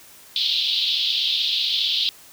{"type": "band-pass noise", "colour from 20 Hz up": "pink", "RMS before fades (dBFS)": -22, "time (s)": [0.36, 2.09], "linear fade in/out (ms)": 0, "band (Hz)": [3200, 4200], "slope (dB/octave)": 48, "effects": ["white hiss -47 dBFS RMS until 2.32 s"]}